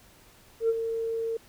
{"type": "tone with ADSR envelope", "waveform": "sine", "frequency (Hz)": 454.4, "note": "A#4", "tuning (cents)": -44, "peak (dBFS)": -18, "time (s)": [0.6, 1.37], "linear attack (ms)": 91, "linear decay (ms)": 38, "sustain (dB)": -9, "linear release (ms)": 4, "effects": ["tanh soft clip ceiling -17 dBFS", "pink hiss -56 dBFS RMS until 1.48 s"]}